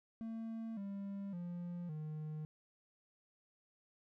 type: tone with pitch steps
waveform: triangle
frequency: 225.4 / 198.5 / 174.81 / 153.95 Hz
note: A3 / G3 / F3 / D#3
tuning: +42 / +22 / +2 / -18 cents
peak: -39 dBFS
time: 0.21-2.45 s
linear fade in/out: 0 ms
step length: 560 ms
effects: none